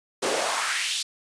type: noise with high-pass filter sweep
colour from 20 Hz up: pink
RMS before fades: -26 dBFS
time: 0.22-1.03 s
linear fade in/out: 10 ms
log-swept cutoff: 330 to 4300 Hz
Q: 2.2
effects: resampled to 22050 Hz